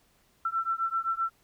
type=beating tone pair; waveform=sine; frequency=1339 / 1346.7 Hz; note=E6 / E6; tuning=+27 / +37 cents; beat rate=7.7 Hz; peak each=-30 dBFS; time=0.45-1.3 s; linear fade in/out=5 ms; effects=pink hiss -66 dBFS RMS until 1.43 s